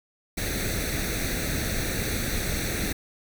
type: noise with comb filter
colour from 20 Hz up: pink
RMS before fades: -28 dBFS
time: 0.37-2.93 s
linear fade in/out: 10 ms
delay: 0.49 ms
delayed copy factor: +0.75
effects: none